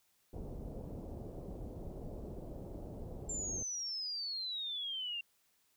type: low-pass noise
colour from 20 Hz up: pink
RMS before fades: -45 dBFS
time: 0.33-3.63 s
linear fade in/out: 5 ms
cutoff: 620 Hz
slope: 24 dB/octave
type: exponential sweep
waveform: sine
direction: down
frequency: 7370 to 2750 Hz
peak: -37 dBFS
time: 3.29-5.21 s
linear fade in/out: 5 ms
effects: white hiss -74 dBFS RMS until 5.76 s